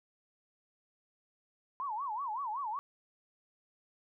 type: tone with vibrato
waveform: sine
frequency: 980 Hz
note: B5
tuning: 14 cents flat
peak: -34 dBFS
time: 1.8-2.79 s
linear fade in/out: 0 ms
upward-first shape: sine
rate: 5.3 Hz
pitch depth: 270 cents each way
effects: none